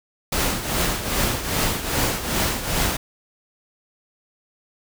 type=noise with tremolo; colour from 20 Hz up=pink; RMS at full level=-20 dBFS; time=0.32-2.97 s; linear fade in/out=5 ms; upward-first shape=triangle; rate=2.5 Hz; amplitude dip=70%; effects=none